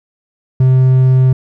triangle tone, 129.7 Hz, C3, 15 cents flat, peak -4 dBFS, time 0.6-1.33 s, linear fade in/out 5 ms, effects none

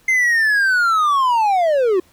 triangle linear sweep, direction down, 2093 to 349.3 Hz, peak -11 dBFS, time 0.08-2 s, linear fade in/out 5 ms, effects pink hiss -54 dBFS RMS until 2.12 s

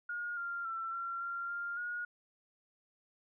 sine tone with pitch steps, 1429 / 1392 / 1343 / 1369 / 1383 / 1398 / 1441 Hz, F6 / F6 / E6 / F6 / F6 / F6 / F#6, +39 / -6 / +32 / -35 / -17 / +1 / -46 cents, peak -36 dBFS, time 0.09-2.05 s, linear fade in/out 5 ms, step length 280 ms, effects none

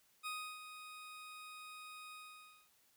20% pulse tone with ADSR envelope, 1248 Hz, D#6, 5 cents sharp, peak -35 dBFS, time 0.23-2.7 s, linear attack 33 ms, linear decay 320 ms, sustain -10 dB, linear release 570 ms, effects white hiss -72 dBFS RMS until 2.96 s

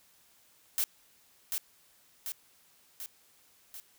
blue noise with echo, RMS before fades -29 dBFS, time 0.78-0.84 s, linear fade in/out 0 ms, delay 740 ms, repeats 4, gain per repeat -4 dB, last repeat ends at 3.8 s, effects white hiss -64 dBFS RMS until 3.98 s

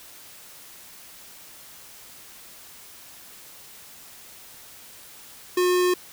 square tone, 360.6 Hz, F#4, 45 cents flat, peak -19 dBFS, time 5.57-5.94 s, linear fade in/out 5 ms, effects white hiss -46 dBFS RMS until 6.12 s

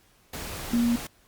sine tone in noise, 236.7 Hz, A#3, 27 cents sharp, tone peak -20 dBFS, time 0.73-0.96 s, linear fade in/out 5 ms, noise pink, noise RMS -36 dBFS, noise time 0.33-1.07 s, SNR +13 dB, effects pink hiss -61 dBFS RMS until 1.27 s + Opus 48 kbps

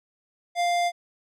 sine tone with hard clipping, 698.5 Hz, F5, in tune, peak -23 dBFS, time 0.55-0.92 s, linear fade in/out 50 ms, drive 17 dB, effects none

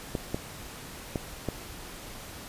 clicks, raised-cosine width 2 ms, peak -15 dBFS, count 4, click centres 0.152 / 0.345 / 1.158 / 1.487 s, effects pink hiss -43 dBFS RMS until 2.48 s + resampled to 32000 Hz

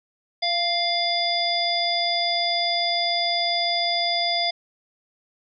harmonic tone with a mistuned harmonic, 698.5 Hz, F5, in tune, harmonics 1 / 3 / 5 / 7, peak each -25 / -29 / -26 / -25 dBFS, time 0.42-4.51 s, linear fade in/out 10 ms, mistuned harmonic 1, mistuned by -20 cents, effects none

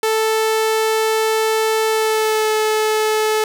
sawtooth tone with pitch glide, 440 to 432.7 Hz, A4 to A4, 0 to -29 cents, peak -11 dBFS, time 0.03-3.44 s, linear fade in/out 2 ms, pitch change -29 cents, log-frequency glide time 1.88-2.53 s, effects none

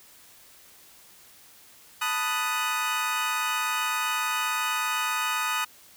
25% pulse chord, B dominant seventh, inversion third, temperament equal, 880 / 987.8 / 1244.5 / 1480 Hz, A5 / B5 / D#6 / F#6, 0 / 0 / 0 / 0 cents, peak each -30 / -30 / -24 / -29 dBFS, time 2.01-5.65 s, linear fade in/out 10 ms, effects white hiss -53 dBFS RMS until 5.96 s

